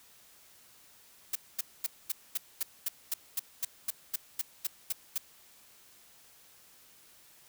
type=noise bursts; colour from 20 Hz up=blue; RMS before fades=-31 dBFS; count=16; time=1.33-5.18 s; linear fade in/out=5 ms; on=25 ms; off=230 ms; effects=white hiss -59 dBFS RMS until 7.48 s